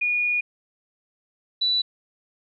sine tone pair in turn, 2446 / 3959 Hz, D#7 / B7, -30 / +3 cents, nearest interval minor sixth, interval 833 cents, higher second, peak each -20 / -19 dBFS, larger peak second, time 0.01-0.41 / 1.61-1.82 s, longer first, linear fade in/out 10 ms, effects none

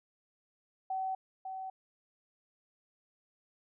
sine tone pair in turn, 760 / 760 Hz, F#5 / F#5, +46 / +46 cents, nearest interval unison, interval 0 cents, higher neither, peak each -32 / -38 dBFS, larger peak first, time 0.9-1.15 / 1.45-1.7 s, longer neither, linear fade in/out 5 ms, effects none

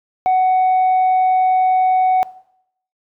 sine tone, 745 Hz, F#5, 12 cents sharp, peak -9 dBFS, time 0.26-2.23 s, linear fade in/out 0 ms, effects noise-tail reverb RT60 0.7 s tail -20 dB re dry + tanh soft clip ceiling -10 dBFS

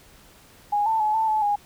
sine tone with pitch steps, 825 / 889 / 853 / 886 / 863 / 822 Hz, G#5 / A5 / G#5 / A5 / A5 / G#5, -12 / +18 / +46 / +12 / -34 / -18 cents, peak -19 dBFS, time 0.72-1.56 s, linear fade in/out 10 ms, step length 140 ms, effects pink hiss -52 dBFS RMS until 1.65 s

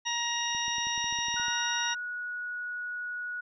harmonic tone, 943 Hz, A#5, 20 cents sharp, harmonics 1 / 2 / 3 / 4 / 6, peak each -35 / -35 / -35 / -35 / -35 dBFS, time 0.05-1.95 s, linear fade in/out 20 ms
clicks, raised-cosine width 3 ms, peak -36 dBFS, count 12, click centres 0.549 / 0.681 / 0.783 / 0.87 / 0.978 / 1.043 / 1.126 / 1.188 / 1.284 / 1.342 / 1.398 / 1.483 s
sine tone, 1461 Hz, F#6, 22 cents flat, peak -33 dBFS, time 1.36-3.41 s, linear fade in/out 10 ms
effects none

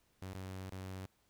sawtooth tone with dropouts, 94.3 Hz, F#2, 33 cents sharp, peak -39 dBFS, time 0.22-1.06 s, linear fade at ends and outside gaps 0 ms, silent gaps 0.332-0.349 / 0.698-0.723 s, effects pink hiss -74 dBFS RMS until 1.29 s

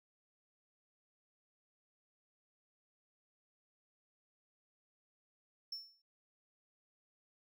triangle tone with exponential decay, 5400 Hz, E8, 41 cents sharp, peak -37 dBFS, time 5.72-6.02 s, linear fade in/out 5 ms, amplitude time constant 64 ms, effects none

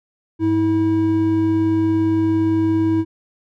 triangle tone pair together, 101.8 / 322.9 Hz, G#2 / E4, -34 / -36 cents, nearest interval octave + minor sixth, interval 1998 cents, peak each -21 / -13 dBFS, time 0.39-3.05 s, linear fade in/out 50 ms, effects none

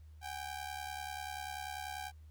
sawtooth ring-modulated tone, 786 Hz, G5, 4 cents sharp, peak -34 dBFS, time 0.21-2.12 s, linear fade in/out 50 ms, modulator 35.1 Hz, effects added 77 Hz sine -52 dBFS peak until 2.3 s + pink hiss -75 dBFS RMS until 2.3 s

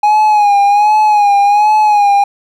triangle tone with vibrato, 830 Hz, G#5, 1 cent flat, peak -4 dBFS, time 0.03-2.24 s, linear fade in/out 5 ms, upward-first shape sine, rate 1.3 Hz, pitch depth 56 cents each way, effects none

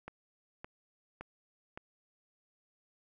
click train, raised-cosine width 0.5 ms, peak -28 dBFS, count 4, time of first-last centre 0.08-1.775 s, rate 1.77 Hz, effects none

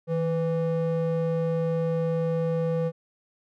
triangle ring-modulated tone, 329.8 Hz, E4, 1 cent sharp, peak -18 dBFS, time 0.07-2.92 s, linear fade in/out 50 ms, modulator 169 Hz, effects none

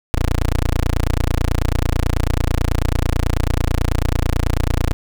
15% pulse tone, 29.14 Hz, A#0, in tune, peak -9 dBFS, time 0.14-4.93 s, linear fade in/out 0 ms, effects 7-bit

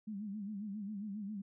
sine tone with vibrato, 205.6 Hz, G#3, 17 cents flat, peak -39 dBFS, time 0.07-1.42 s, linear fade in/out 10 ms, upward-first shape sine, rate 7.4 Hz, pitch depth 100 cents each way, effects none

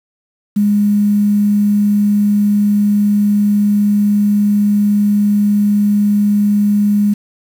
sine tone with quantisation, 205.9 Hz, G#3, 15 cents flat, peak -9 dBFS, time 0.56-7.14 s, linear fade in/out 10 ms, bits 6, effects none

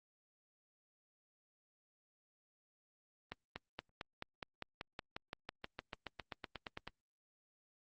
accelerating click train, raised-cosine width 0.3 ms, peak -26 dBFS, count 23, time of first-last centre 3.32-6.876 s, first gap 240 ms, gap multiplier 0.96, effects Opus 24 kbps

